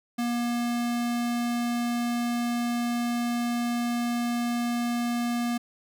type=tone; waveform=square; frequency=238.7 Hz; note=A#3; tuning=41 cents sharp; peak=-26 dBFS; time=0.18-5.58 s; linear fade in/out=10 ms; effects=none